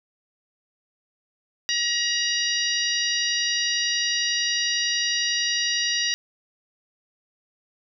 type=harmonic tone; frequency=951 Hz; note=A#5; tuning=34 cents sharp; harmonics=2 / 3 / 4 / 5 / 6; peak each=-28 / -28 / -28 / -28 / -28 dBFS; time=1.69-6.14 s; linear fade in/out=0 ms; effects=none